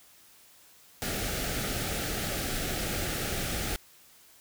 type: band-stop noise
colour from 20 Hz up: pink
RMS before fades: -32 dBFS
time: 1.02-3.76 s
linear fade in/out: 0 ms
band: 850 to 1200 Hz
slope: 96 dB/octave
effects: white hiss -57 dBFS RMS until 4.4 s